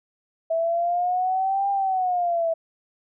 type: exponential two-way sweep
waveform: sine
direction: up then down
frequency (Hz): 651 to 800 to 651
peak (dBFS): -20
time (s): 0.5-2.54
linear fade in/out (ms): 10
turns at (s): 1.7
effects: none